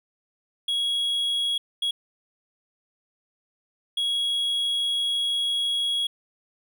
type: tone bursts at uneven times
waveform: triangle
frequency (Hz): 3322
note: G#7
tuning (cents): 0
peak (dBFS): -21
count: 3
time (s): 0.68-1.58 / 1.82-1.91 / 3.97-6.07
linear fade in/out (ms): 5
effects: none